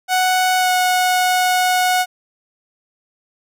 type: tone with pitch glide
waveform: sawtooth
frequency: 740 to 732.8 Hz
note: F#5 to F#5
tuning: 0 to -17 cents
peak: -10 dBFS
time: 0.08-2.06 s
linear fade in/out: 50 ms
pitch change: -17 cents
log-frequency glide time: 0.58-0.7 s
effects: none